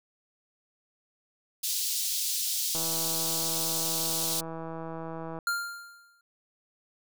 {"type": "high-pass noise", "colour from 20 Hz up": "pink", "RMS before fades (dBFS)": -30, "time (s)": [1.63, 4.41], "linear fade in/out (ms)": 10, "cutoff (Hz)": 3900, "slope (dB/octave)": 24}
{"type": "click train", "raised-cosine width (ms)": 1, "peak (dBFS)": -25, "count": 431, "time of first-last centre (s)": [2.75, 5.388], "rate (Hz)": 163}
{"type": "tone with exponential decay", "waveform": "square", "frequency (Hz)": 1396.9, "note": "F6", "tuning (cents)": 0, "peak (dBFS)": -25, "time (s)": [5.47, 6.21], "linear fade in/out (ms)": 2, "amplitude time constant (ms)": 160}
{"effects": []}